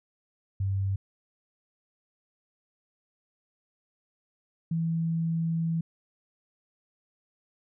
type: tone pair in turn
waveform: sine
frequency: 97.3 / 164.59 Hz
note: G2 / E3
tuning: -12 / -2 cents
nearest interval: major sixth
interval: 910 cents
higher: second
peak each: -25 dBFS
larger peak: neither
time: 0.6-0.96 / 4.71-5.81 s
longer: second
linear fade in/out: 5 ms
effects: none